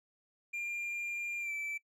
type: tone with pitch glide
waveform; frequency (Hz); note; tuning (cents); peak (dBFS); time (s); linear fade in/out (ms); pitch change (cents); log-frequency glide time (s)
triangle; 2396 to 2322; D7 to D7; +34 to -20; -34; 0.53-1.78; 10; -54; 1.4-1.52
effects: noise-tail reverb RT60 0.1 s tail -22 dB re dry